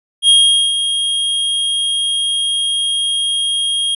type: tone with ADSR envelope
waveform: square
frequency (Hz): 3252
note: G#7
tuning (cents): -37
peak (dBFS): -6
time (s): 0.22-3.95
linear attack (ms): 67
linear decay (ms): 440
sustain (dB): -9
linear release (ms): 5
effects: resampled to 32000 Hz